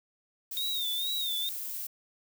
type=noise; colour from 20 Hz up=violet; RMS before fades=-37 dBFS; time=0.51-1.87 s; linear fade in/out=5 ms
type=tone with vibrato; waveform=sine; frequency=3681 Hz; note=A#7; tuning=23 cents flat; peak=-30 dBFS; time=0.57-1.49 s; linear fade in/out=0 ms; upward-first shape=sine; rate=2.2 Hz; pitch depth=99 cents each way
effects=none

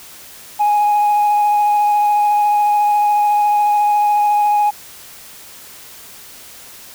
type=tone with vibrato; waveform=sine; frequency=831 Hz; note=G#5; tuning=1 cent sharp; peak=-9 dBFS; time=0.59-4.71 s; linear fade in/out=20 ms; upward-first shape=triangle; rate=14 Hz; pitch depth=14 cents each way; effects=tanh soft clip ceiling -9 dBFS + white hiss -38 dBFS RMS until 6.94 s

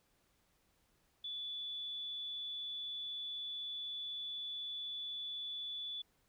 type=tone; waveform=sine; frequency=3456 Hz; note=A7; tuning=32 cents flat; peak=-40 dBFS; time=1.24-6.02 s; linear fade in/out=5 ms; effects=pink hiss -75 dBFS RMS until 6.28 s

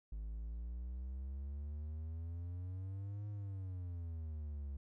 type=exponential two-way sweep; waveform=triangle; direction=up then down; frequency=51.91 to 104.3 to 68.6 Hz; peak=-39 dBFS; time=0.12-4.77 s; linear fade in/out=5 ms; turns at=3.28 s; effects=none

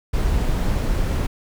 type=noise; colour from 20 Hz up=brown; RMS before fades=-20 dBFS; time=0.13-1.27 s; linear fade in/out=10 ms; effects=none

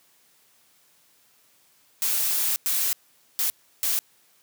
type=noise bursts at uneven times; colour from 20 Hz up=blue; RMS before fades=-24 dBFS; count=4; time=2.02-2.56 / 2.66-2.93 / 3.39-3.5 / 3.83-3.99 s; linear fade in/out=0 ms; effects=white hiss -61 dBFS RMS until 4.42 s + high-pass 100 Hz 12 dB/octave

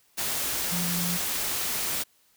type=tone in noise; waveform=sine; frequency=174.61 Hz; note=F3; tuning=in tune; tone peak=-29 dBFS; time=0.71-1.18 s; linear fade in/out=20 ms; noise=white; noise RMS=-29 dBFS; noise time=0.17-2.04 s; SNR=-3 dB; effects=white hiss -64 dBFS RMS until 2.36 s

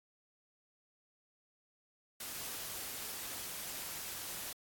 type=noise; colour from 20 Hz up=white; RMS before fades=-43 dBFS; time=2.2-4.53 s; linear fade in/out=5 ms; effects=AAC 64 kbps

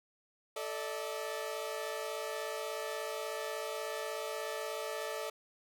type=chord; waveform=sawtooth; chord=A suspended fourth; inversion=none; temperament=equal with one note detuned; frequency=440 / 587.3 / 643.8 Hz; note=A4 / D5 / E5; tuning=0 / 0 / -41 cents; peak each=-37 / -37 / -39 dBFS; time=0.56-5.3 s; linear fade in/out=5 ms; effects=none

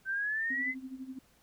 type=exponential sweep; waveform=sine; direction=up; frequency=1536 to 2066 Hz; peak=-30 dBFS; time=0.05-0.75 s; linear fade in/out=50 ms
type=tone with tremolo; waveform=sine; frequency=261.6 Hz; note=C4; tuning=in tune; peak=-37 dBFS; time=0.5-1.19 s; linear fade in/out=5 ms; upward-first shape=sine; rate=12 Hz; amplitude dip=75%
effects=pink hiss -66 dBFS RMS until 1.42 s

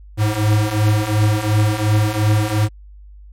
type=beating tone pair; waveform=square; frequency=104.6 / 107.4 Hz; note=G#2 / A2; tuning=+13 / -41 cents; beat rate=2.8 Hz; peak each=-19 / -16 dBFS; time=0.17-2.69 s; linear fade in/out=50 ms; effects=added 50 Hz sine -37 dBFS peak until 3.32 s + MP3 64 kbps

